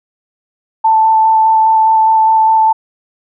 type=tone with vibrato; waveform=sine; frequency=883 Hz; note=A5; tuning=6 cents sharp; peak=-6 dBFS; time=0.84-2.73 s; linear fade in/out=10 ms; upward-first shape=square; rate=4.9 Hz; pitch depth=8 cents each way; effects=none